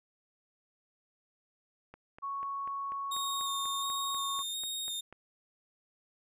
click train, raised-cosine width 0.5 ms, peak -34 dBFS, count 14, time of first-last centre 1.94-5.126 s, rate 4.08 Hz
sine tone, 1108.7 Hz, C#6, in tune, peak -34 dBFS, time 2.22-4.43 s, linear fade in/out 20 ms
sawtooth tone with vibrato, 3684 Hz, A#7, 21 cents flat, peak -32 dBFS, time 3.11-5.01 s, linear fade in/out 10 ms, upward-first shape square, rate 1.4 Hz, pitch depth 17 cents each way
effects none

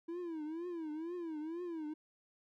triangle tone with vibrato, 327.9 Hz, E4, 9 cents flat, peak -37 dBFS, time 0.08-1.94 s, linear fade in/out 10 ms, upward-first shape triangle, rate 2.1 Hz, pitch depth 170 cents each way, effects none

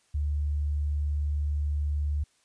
sine tone, 73.42 Hz, D2, in tune, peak -25 dBFS, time 0.14-2.24 s, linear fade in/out 10 ms, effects white hiss -67 dBFS RMS until 2.44 s + resampled to 22050 Hz

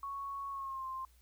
sine tone with pitch glide, 1108.7 to 1050.7 Hz, C#6 to C6, 0 to +7 cents, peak -38 dBFS, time 0.03-1.05 s, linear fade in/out 2 ms, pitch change -93 cents, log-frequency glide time 0.5-0.86 s, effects added 60 Hz sine -62 dBFS peak until 1.21 s + white hiss -70 dBFS RMS until 1.21 s

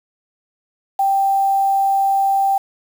sine tone with quantisation, 784 Hz, G5, in tune, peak -13 dBFS, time 0.99-2.58 s, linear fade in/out 5 ms, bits 6, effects none

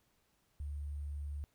sine tone with sample-and-hold, 72.5 Hz, D2, 22 cents flat, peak -38 dBFS, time 0.6-1.44 s, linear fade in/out 0 ms, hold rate 8820 Hz, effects pink hiss -75 dBFS RMS until 1.54 s

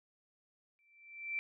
sine tone with exponential growth, 2340 Hz, D7, 7 cents flat, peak -32 dBFS, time 0.79-1.39 s, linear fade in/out 0 ms, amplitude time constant 130 ms, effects none

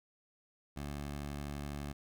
15% pulse tone, 72 Hz, D2, 34 cents flat, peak -33 dBFS, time 0.76-1.93 s, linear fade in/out 10 ms, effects none

